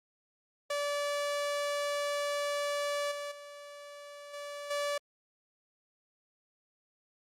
sawtooth tone with level steps, 578 Hz, D5, 28 cents flat, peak -27 / -33 / -42 / -36 / -27 dBFS, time 0.7-4.98 s, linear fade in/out 5 ms, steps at 3.11 / 3.31 / 4.33 / 4.7 s, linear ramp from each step 10 ms, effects low-pass 10000 Hz 12 dB/octave + Opus 48 kbps

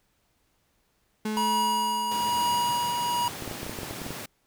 35% pulse tone with exponential decay, 215.2 Hz, A3, 38 cents flat, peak -25 dBFS, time 1.25-3.88 s, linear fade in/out 5 ms, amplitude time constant 570 ms
square tone with tremolo, 961 Hz, B5, 48 cents flat, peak -23 dBFS, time 1.37-3.28 s, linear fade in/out 0 ms, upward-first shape triangle, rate 1.1 Hz, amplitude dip 40%
pink high-pass noise, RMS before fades -38 dBFS, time 2.11-4.26 s, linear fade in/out 5 ms, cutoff 100 Hz, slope 24 dB/octave
clicks, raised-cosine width 2 ms, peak -22 dBFS, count 12, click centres 3.423 / 3.477 / 3.513 / 3.631 / 3.665 / 3.695 / 3.788 / 3.832 / 3.91 / 4.017 / 4.065 / 4.106 s
effects pink hiss -70 dBFS RMS until 4.46 s

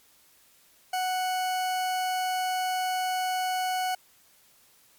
40% pulse tone, 740 Hz, F#5, in tune, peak -25 dBFS, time 0.93-3.95 s, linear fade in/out 5 ms, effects white hiss -60 dBFS RMS until 4.98 s + MP3 96 kbps

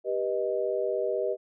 sine chord, G augmented, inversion none, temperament equal with one note detuned, 392 / 487.6 / 622.3 Hz, G4 / B4 / D#5, 0 / -22 / 0 cents, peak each -30 dBFS, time 0.04-1.37 s, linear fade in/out 50 ms, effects none

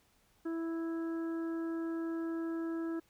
harmonic tone, 329.6 Hz, E4, in tune, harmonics 1 / 2 / 3 / 4 / 5, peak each -34 / -51 / -55 / -51 / -53 dBFS, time 0.45-3 s, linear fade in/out 10 ms, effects pink hiss -70 dBFS RMS until 3.09 s

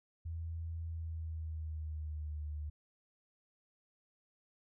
sine tone with pitch glide, 82.41 to 75.14 Hz, E2 to D2, 0 to +40 cents, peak -38 dBFS, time 0.25-2.7 s, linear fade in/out 10 ms, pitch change -160 cents, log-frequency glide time 0.87-2.43 s, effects none

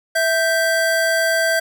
square tone pair together, 658 / 1565 Hz, E5 / G6, -3 / -3 cents, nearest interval octave + minor third, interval 1500 cents, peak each -19 dBFS, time 0.15-1.6 s, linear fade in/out 10 ms, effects none

